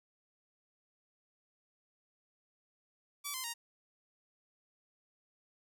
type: tone with pitch steps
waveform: 5% pulse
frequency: 1150 / 1036.4 / 934.1 Hz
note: D6 / C6 / A#5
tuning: -37 / -17 / +3 cents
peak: -26 dBFS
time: 3.24-3.54 s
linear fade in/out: 20 ms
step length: 100 ms
effects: none